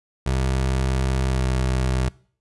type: tone with pitch glide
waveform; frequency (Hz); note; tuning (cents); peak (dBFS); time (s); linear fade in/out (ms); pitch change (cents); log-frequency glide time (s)
25% pulse; 65.41 to 64.25; C2 to C2; 0 to -31; -16; 0.26-2.09; 5; -31; 1.26-1.43
effects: noise-tail reverb RT60 0.5 s tail -22 dB re dry + resampled to 24000 Hz